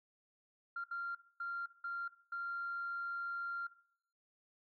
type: tone bursts at uneven times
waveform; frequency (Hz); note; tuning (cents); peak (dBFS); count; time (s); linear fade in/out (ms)
sine; 1387; F6; -12; -37; 5; 0.76-0.84 / 0.91-1.15 / 1.4-1.66 / 1.84-2.08 / 2.32-3.67; 5
effects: noise-tail reverb RT60 0.6 s tail -17 dB re dry + tanh soft clip ceiling -33 dBFS